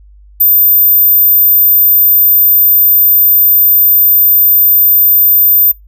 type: tone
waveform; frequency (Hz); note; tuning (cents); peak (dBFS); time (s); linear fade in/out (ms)
sine; 13770; A9; -39; -3; 0.4-5.72; 10
effects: noise-tail reverb RT60 0.2 s tail -26 dB re dry + added 50 Hz sine -36 dBFS peak until 5.87 s